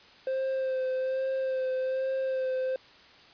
triangle tone with vibrato, 523.3 Hz, C5, in tune, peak -25 dBFS, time 0.27-2.76 s, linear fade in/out 2 ms, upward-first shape sine, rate 1.2 Hz, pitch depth 21 cents each way, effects white hiss -54 dBFS RMS until 3.33 s + resampled to 11025 Hz

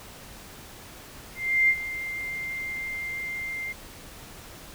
sine tone with ADSR envelope, 2098 Hz, C7, 4 cents sharp, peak -16 dBFS, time 1.35-3.73 s, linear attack 340 ms, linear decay 59 ms, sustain -14 dB, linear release 15 ms, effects pink hiss -45 dBFS RMS until 4.74 s

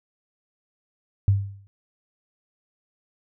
sine tone with exponential decay, 99.1 Hz, G2, 19 cents sharp, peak -12 dBFS, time 1.28-1.67 s, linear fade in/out 0 ms, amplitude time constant 83 ms, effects none

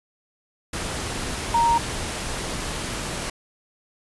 sine tone in noise, 932.3 Hz, A#5, in tune, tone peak -16 dBFS, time 1.54-1.78 s, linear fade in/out 5 ms, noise pink, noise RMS -29 dBFS, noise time 0.73-3.3 s, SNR +10 dB, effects resampled to 24000 Hz

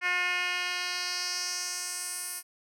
10% pulse tone with band-pass filter sweep, 358.5 Hz, F4, 45 cents sharp, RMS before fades -32 dBFS, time 0.01-2.43 s, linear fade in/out 50 ms, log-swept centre 2100 to 11000 Hz, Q 2.2, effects none

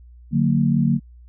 sine chord, D augmented, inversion none, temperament just, 146.83 / 183.54 / 229.4 Hz, D3 / F#3 / A#3, 0 / -14 / -28 cents, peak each -19 / -21 / -19 dBFS, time 0.31-1 s, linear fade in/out 50 ms, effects added 60 Hz sine -42 dBFS peak until 1.28 s

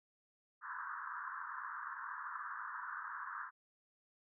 pink band-pass noise, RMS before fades -45 dBFS, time 0.61-3.51 s, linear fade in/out 50 ms, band 980 to 1700 Hz, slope 96 dB/octave, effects none

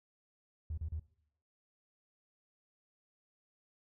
triangle tone bursts, 78.3 Hz, D#2, 11 cents sharp, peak -32 dBFS, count 3, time 0.7-0.996 s, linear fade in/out 5 ms, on 76 ms, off 34 ms, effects noise-tail reverb RT60 0.7 s tail -23 dB re dry + tanh soft clip ceiling -33 dBFS

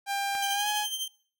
sawtooth tone with pitch glide, 796 to 839 Hz, G5 to G#5, +26 to +17 cents, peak -24 dBFS, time 0.06-0.87 s, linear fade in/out 50 ms, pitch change +91 cents, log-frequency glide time 0.52-0.68 s
click, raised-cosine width 0.3 ms, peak -24 dBFS, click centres 0.352 s
sawtooth tone with tremolo, 3136 Hz, G7, in tune, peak -25 dBFS, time 0.42-1.08 s, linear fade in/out 5 ms, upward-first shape triangle, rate 12 Hz, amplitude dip 70%
effects noise-tail reverb RT60 0.5 s tail -21 dB re dry

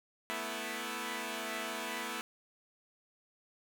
5% pulse chord, A suspended second, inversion none, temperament equal, 220 / 246.9 / 329.6 Hz, A3 / B3 / E4, 0 / 0 / 0 cents, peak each -30 dBFS, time 0.3-2.21 s, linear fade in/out 0 ms, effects none

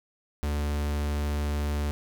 45% pulse tone, 73.42 Hz, D2, in tune, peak -26 dBFS, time 0.43-1.91 s, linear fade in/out 0 ms, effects none

